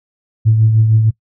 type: tone with tremolo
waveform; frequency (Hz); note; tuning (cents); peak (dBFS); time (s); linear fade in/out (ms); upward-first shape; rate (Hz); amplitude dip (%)
sine; 110.4; A2; +6; -5; 0.45-1.11; 20; triangle; 6.5; 50
effects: noise-tail reverb RT60 0.1 s tail -21 dB re dry + tanh soft clip ceiling -1 dBFS